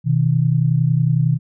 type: tone pair together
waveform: sine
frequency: 126.65 / 157.6 Hz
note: B2 / D#3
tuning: +44 / +23 cents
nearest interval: major third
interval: 379 cents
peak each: -16 dBFS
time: 0.04-1.39 s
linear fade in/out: 50 ms
effects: none